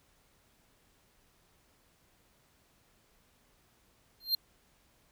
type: tone with exponential growth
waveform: square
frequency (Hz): 4186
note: C8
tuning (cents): 0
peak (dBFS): -23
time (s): 4.2-4.35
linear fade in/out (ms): 5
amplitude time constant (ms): 32
effects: pink hiss -68 dBFS RMS until 5.11 s